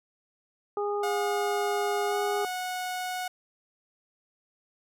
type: harmonic tone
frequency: 410.1 Hz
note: G#4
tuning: 22 cents flat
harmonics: 1 / 2 / 3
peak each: -28 / -33 / -36 dBFS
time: 0.77-2.45 s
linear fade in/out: 2 ms
type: tone with pitch glide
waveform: sawtooth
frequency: 720 to 733 Hz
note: F#5 to F#5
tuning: -47 to -16 cents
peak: -27 dBFS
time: 1.03-3.28 s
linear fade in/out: 5 ms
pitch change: +31 cents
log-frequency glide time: 2.08-2.15 s
effects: none